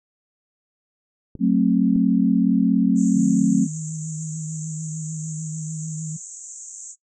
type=clicks; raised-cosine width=3 ms; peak=-22 / -21 dBFS; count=2; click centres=1.353 / 1.961 s
type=chord; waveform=sine; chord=F# diminished; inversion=none; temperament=just; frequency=185 / 222 / 266.4 Hz; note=F#3 / A3 / C4; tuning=0 / +16 / +31 cents; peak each=-19 dBFS; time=1.39-3.68 s; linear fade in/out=50 ms
type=band-pass noise; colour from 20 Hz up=white; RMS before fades=-38 dBFS; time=2.95-6.96 s; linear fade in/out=50 ms; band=6400 to 7800 Hz; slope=96 dB/octave
type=tone with vibrato; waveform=sine; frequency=156.8 Hz; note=D#3; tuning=14 cents sharp; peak=-27 dBFS; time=3.15-6.17 s; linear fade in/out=10 ms; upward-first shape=triangle; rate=6.7 Hz; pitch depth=33 cents each way
effects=noise-tail reverb RT60 0.1 s tail -19 dB re dry